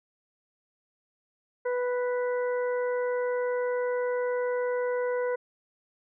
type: harmonic tone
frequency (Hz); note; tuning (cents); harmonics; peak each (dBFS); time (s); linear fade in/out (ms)
493.7; B4; -1; 1 / 2 / 3 / 4; -26 / -37 / -39 / -43; 1.65-5.36; 10
effects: none